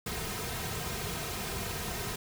pink noise with comb filter, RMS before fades -36 dBFS, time 0.06-2.16 s, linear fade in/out 5 ms, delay 3.5 ms, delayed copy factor -0.65, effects none

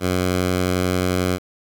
10% pulse tone, 91.2 Hz, F#2, 24 cents flat, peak -10 dBFS, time 0-1.39 s, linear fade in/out 50 ms, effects 8-bit

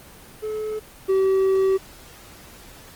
triangle tone pair in turn, 430.7 / 383.5 Hz, A4 / G4, -37 / -38 cents, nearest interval major second, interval 201 cents, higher first, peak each -23 / -14 dBFS, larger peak second, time 0.42-0.8 / 1.08-1.78 s, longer second, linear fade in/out 20 ms, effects pink hiss -45 dBFS RMS until 2.95 s + Opus 24 kbps

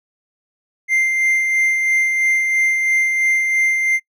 triangle tone with tremolo, 2093 Hz, C7, in tune, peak -11 dBFS, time 0.88-4 s, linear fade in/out 50 ms, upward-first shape sine, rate 3 Hz, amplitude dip 35%, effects noise-tail reverb RT60 0.1 s tail -23 dB re dry

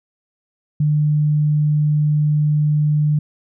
sine tone, 150 Hz, D3, 37 cents sharp, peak -13 dBFS, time 0.8-3.19 s, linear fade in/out 5 ms, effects none

